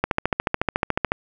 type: click train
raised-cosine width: 0.5 ms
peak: -4 dBFS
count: 16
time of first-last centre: 0.04-1.119 s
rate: 13.9 Hz
effects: none